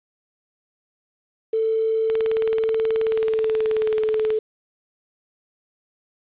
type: tone with pitch glide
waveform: sine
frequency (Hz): 444.1 to 434.7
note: A4 to A4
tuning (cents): +16 to -21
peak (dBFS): -18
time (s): 1.53-4.39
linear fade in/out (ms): 5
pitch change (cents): -37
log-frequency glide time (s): 3.04-3.95
type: click train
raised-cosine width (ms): 0.3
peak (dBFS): -15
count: 42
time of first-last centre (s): 2.1-4.304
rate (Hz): 18.6
effects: resampled to 8000 Hz + 8-bit